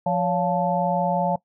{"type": "harmonic tone with a mistuned harmonic", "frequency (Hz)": 175.4, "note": "F3", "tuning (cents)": 8, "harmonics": [1, 3, 4, 5], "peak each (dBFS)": [-25, -25, -25, -25], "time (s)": [0.06, 1.36], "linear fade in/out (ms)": 5, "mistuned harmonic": 3, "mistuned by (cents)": 110, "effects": ["noise-tail reverb RT60 0.1 s tail -20 dB re dry"]}